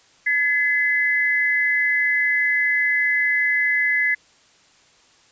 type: tone pair together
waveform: sine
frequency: 1707 / 2032 Hz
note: G#6 / B6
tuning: +47 / +49 cents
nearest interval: minor third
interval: 302 cents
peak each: -22 / -18 dBFS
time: 0.26-4.15 s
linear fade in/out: 10 ms
effects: white hiss -55 dBFS RMS until 5.31 s + resampled to 16000 Hz